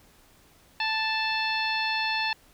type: harmonic tone with a mistuned harmonic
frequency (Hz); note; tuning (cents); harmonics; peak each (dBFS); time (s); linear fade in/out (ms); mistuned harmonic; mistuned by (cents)
880; A5; 0; 1 / 2 / 3 / 4 / 5 / 6; -30 / -31 / -30 / -35 / -33 / -43; 0.8-2.33; 2; 5; -30
effects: pink hiss -58 dBFS RMS until 2.53 s